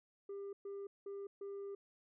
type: tone bursts at uneven times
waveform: sine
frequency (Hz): 398.5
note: G4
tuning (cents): +28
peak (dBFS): -40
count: 4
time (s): 0.29-0.53 / 0.65-0.87 / 1.06-1.27 / 1.41-1.75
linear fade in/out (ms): 5
effects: tanh soft clip ceiling -42 dBFS